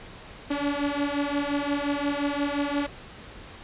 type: beating tone pair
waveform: sawtooth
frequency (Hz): 283.7 / 289.4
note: C#4 / D4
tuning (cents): +40 / -25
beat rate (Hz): 5.7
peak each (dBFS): -24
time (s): 0.5-2.87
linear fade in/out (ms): 10
effects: pink hiss -44 dBFS RMS until 3.63 s + resampled to 8000 Hz